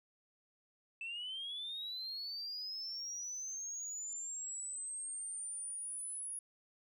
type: linear sweep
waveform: sine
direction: up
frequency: 2631 to 10460 Hz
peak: -39 dBFS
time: 1.01-6.39 s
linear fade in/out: 2 ms
effects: tanh soft clip ceiling -37 dBFS